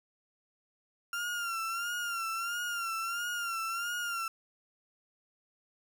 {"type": "tone with vibrato", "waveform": "35% pulse", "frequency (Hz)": 1384, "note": "F6", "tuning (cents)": -16, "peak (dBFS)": -31, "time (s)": [1.13, 4.28], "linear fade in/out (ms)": 2, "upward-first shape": "sine", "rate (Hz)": 1.5, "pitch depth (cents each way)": 66, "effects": []}